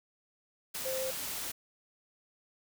sine tone in noise, 523.3 Hz, C5, in tune, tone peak -33 dBFS, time 0.85-1.11 s, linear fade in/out 10 ms, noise white, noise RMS -38 dBFS, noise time 0.74-1.52 s, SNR +2 dB, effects none

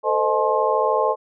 sine tone cluster, 445.7 / 519 / 619 / 858 / 1062 Hz, A4 / C5 / D#5 / A5 / C6, +22 / -14 / -9 / -44 / +25 cents, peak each -23 dBFS, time 0.03-1.16 s, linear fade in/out 50 ms, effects none

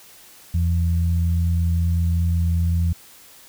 sine tone pair together, 84.07 / 169.4 Hz, E2 / E3, +35 / +48 cents, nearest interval octave, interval 1213 cents, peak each -17 / -26 dBFS, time 0.54-2.93 s, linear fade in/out 5 ms, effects white hiss -47 dBFS RMS until 3.48 s

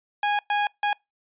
sawtooth tone bursts at uneven times, 825 Hz, G#5, 12 cents flat, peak -17 dBFS, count 3, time 0.23-0.39 / 0.5-0.67 / 0.83-0.93 s, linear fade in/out 2 ms, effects noise-tail reverb RT60 0.2 s tail -26 dB re dry + resampled to 8000 Hz

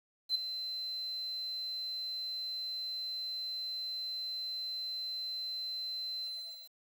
sine tone with ADSR envelope, 4070 Hz, C8, 49 cents flat, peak -24 dBFS, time 0.29-6.74 s, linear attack 63 ms, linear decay 4 ms, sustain -12 dB, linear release 520 ms, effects tanh soft clip ceiling -23 dBFS + 9-bit

